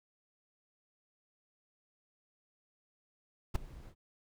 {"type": "noise with ADSR envelope", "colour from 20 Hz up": "brown", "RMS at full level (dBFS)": -25, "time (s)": [3.54, 3.95], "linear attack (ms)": 16, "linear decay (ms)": 8, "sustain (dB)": -24, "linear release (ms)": 70, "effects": []}